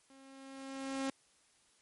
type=tone with level ramp; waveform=sawtooth; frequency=269.5 Hz; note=C#4; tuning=49 cents flat; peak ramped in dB=-54 to -29 dBFS; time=0.1-1.1 s; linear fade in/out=2 ms; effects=white hiss -69 dBFS RMS until 1.81 s + MP3 48 kbps